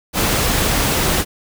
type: noise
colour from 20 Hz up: pink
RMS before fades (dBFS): -17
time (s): 0.13-1.25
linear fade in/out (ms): 50
effects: none